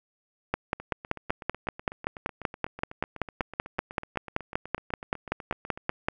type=two click trains; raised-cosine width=0.5 ms; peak=-24 / -10 dBFS; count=42 / 30; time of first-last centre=0.8-5.9 / 0.54-6.085 s; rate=8.04 / 5.23 Hz; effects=none